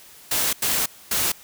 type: noise bursts at uneven times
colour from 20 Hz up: white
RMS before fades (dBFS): -22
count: 3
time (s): 0.31-0.53 / 0.62-0.86 / 1.11-1.32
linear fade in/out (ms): 5
effects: white hiss -47 dBFS RMS until 1.43 s